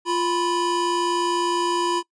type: tone pair together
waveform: square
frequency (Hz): 349.2 / 987.8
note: F4 / B5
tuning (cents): 0 / 0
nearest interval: octave + tritone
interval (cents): 1800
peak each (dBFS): -24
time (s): 0.05-2.03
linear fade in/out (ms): 50
effects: noise-tail reverb RT60 0.1 s tail -22 dB re dry + resampled to 22050 Hz